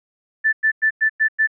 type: tone bursts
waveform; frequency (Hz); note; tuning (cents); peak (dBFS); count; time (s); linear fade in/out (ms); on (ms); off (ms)
sine; 1760; A6; 0; -13; 6; 0.44-1.474; 20; 89; 100
effects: none